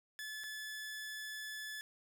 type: tone with dropouts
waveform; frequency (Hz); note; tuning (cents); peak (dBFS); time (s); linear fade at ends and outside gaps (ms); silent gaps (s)
sawtooth; 1726; A6; -34; -39; 0.19-1.81; 0; 0.436-0.44
effects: none